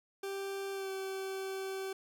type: tone with pitch glide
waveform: 40% pulse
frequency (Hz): 392 to 384.8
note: G4 to G4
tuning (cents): 0 to -32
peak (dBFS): -36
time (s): 0.23-1.93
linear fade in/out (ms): 5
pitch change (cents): -32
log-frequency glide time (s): 0.72-0.9
effects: none